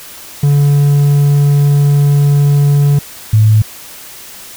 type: tone pair in turn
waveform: triangle / sine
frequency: 143.4 / 108.34 Hz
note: D3 / A2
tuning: -41 / -26 cents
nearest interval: perfect fourth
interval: 485 cents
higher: first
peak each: -4 dBFS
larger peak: neither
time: 0.43-2.99 / 3.33-3.62 s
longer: first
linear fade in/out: 5 ms
effects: white hiss -32 dBFS RMS until 4.56 s